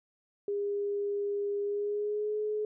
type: tone with pitch glide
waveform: sine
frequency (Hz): 406 to 424.5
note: G#4 to G#4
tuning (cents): -39 to +38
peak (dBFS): -29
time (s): 0.48-2.65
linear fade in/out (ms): 2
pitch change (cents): +77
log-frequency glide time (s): 1.62-2.37
effects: none